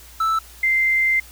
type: tone pair in turn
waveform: triangle / sine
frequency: 1318.5 / 2085 Hz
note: E6 / C7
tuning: 0 / -7 cents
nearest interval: minor sixth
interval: 793 cents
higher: second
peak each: -15 dBFS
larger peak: neither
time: 0.2-0.39 / 0.63-1.2 s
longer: second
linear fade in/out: 5 ms
effects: added 59 Hz sine -45 dBFS peak until 1.31 s + white hiss -45 dBFS RMS until 1.31 s